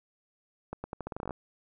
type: accelerating click train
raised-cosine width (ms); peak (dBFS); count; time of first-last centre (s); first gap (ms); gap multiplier
1; -22; 13; 0.73-1.308; 110; 0.83
effects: none